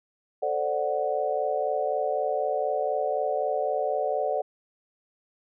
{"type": "chord", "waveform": "sine", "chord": "D dominant seventh", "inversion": "second", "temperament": "equal", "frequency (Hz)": [440, 523.3, 587.3, 740], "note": ["A4", "C5", "D5", "F#5"], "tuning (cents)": [0, 0, 0, 0], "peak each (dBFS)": [-31, -31, -28, -29], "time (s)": [0.42, 4.42], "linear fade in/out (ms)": 10, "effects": []}